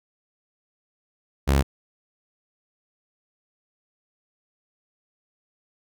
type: tone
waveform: sawtooth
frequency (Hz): 68.9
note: C#2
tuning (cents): -10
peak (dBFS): -13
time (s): 1.47-1.63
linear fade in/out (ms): 20
effects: none